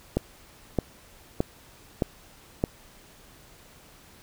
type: click train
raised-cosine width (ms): 2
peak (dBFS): -9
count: 5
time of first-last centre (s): 0.17-2.639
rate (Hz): 1.62
effects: pink hiss -53 dBFS RMS until 4.22 s